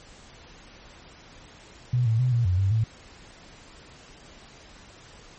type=tone with pitch steps; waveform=sine; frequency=123.3 / 112.5 / 126.3 / 118.3 / 90.7 / 97.1 / 111.2 Hz; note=B2 / A2 / B2 / A#2 / F#2 / G2 / A2; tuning=-2 / +39 / +39 / +26 / -34 / -16 / +19 cents; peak=-19 dBFS; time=1.93-2.84 s; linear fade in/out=5 ms; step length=130 ms; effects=pink hiss -49 dBFS RMS until 5.38 s + MP3 32 kbps